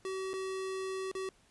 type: tone with dropouts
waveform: square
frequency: 380.3 Hz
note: F#4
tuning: 48 cents sharp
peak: -36 dBFS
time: 0.05-1.29 s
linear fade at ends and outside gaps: 1 ms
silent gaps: 0.333-0.338 / 1.115-1.151 s
effects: pink hiss -66 dBFS RMS until 1.5 s + resampled to 24000 Hz

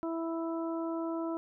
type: harmonic tone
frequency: 329.6 Hz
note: E4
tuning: in tune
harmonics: 1 / 2 / 3 / 4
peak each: -33 / -39 / -43 / -45 dBFS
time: 0.03-1.37 s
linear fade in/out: 0 ms
effects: none

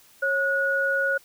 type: tone pair together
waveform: sine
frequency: 547.3 / 1457 Hz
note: C#5 / F#6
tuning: -22 / -27 cents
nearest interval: octave + perfect fourth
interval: 1695 cents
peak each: -26 / -22 dBFS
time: 0.22-1.18 s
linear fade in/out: 10 ms
effects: white hiss -55 dBFS RMS until 1.24 s

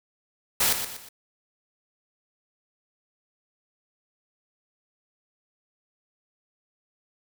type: noise with echo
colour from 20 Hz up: white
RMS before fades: -22 dBFS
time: 0.6-0.73 s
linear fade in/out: 5 ms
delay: 120 ms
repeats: 3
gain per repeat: -8 dB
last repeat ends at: 1.09 s
effects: none

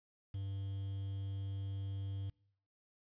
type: tone with quantisation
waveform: triangle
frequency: 98 Hz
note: G2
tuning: in tune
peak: -36 dBFS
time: 0.34-2.3 s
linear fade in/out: 5 ms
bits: 10
effects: noise-tail reverb RT60 0.6 s tail -24 dB re dry + resampled to 11025 Hz

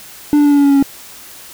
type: tone with pitch steps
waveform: triangle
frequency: 294.6 / 291.9 / 289.2 / 286.5 / 283.9 / 281.3 / 278.7 / 276.1 Hz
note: D4 / D4 / D4 / D4 / C#4 / C#4 / C#4 / C#4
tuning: +6 / -10 / -27 / -43 / +41 / +26 / +9 / -7 cents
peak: -5 dBFS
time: 0.33-0.826 s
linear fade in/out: 0 ms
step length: 62 ms
effects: white hiss -36 dBFS RMS until 1.53 s

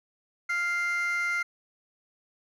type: tone pair together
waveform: triangle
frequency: 1396.9 / 2093 Hz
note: F6 / C7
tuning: 0 / 0 cents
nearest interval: perfect fifth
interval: 700 cents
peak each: -26 / -25 dBFS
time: 0.49-1.43 s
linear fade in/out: 10 ms
effects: tanh soft clip ceiling -21 dBFS

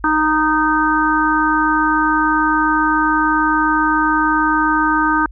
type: harmonic tone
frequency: 309 Hz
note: D#4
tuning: 12 cents flat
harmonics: 1 / 3 / 4 / 5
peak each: -18 / -18 / -18 / -18 dBFS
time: 0.04-5.26 s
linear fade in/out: 2 ms
effects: added 50 Hz sine -33 dBFS peak until 5.31 s

